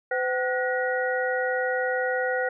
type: tone cluster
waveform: sine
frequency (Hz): 508 / 762 / 1457 / 1901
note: B4 / G5 / F#6 / A#6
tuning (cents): +49 / -49 / -27 / +33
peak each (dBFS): -26 / -31 / -29 / -31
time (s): 0.11-2.49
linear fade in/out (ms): 5
effects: none